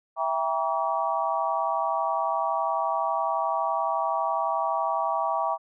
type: chord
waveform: sine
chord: E diminished seventh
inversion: none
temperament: just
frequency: 659.3 / 791.1 / 949.3 / 1139.2 Hz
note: E5 / G5 / Bb5 / Db6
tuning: 0 / +16 / +31 / +47 cents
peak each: -29 dBFS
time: 0.16-5.58 s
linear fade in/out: 50 ms
effects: none